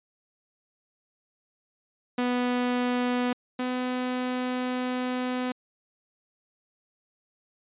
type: tone pair in turn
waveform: sawtooth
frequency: 246.9 / 251.8 Hz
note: B3 / B3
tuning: 0 / +34 cents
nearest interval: unison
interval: 34 cents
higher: second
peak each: -20 / -23 dBFS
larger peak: first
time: 2.18-3.33 / 3.59-5.52 s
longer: second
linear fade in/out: 5 ms
effects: resampled to 8000 Hz